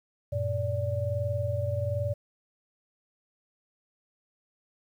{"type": "tone cluster", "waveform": "sine", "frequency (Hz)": [94.6, 115.8, 580], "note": ["F#2", "A#2", "D5"], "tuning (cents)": [39, -11, -22], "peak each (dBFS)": -31, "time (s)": [0.32, 2.14], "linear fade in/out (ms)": 10, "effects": ["10-bit"]}